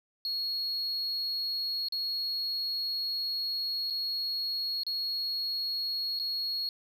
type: tone with dropouts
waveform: sine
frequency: 4317 Hz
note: C#8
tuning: 47 cents flat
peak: -27 dBFS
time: 0.25-6.69 s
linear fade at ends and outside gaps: 1 ms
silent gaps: 1.885-1.923 / 3.901-3.906 / 4.834-4.866 / 6.19-6.197 s
effects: tanh soft clip ceiling -29 dBFS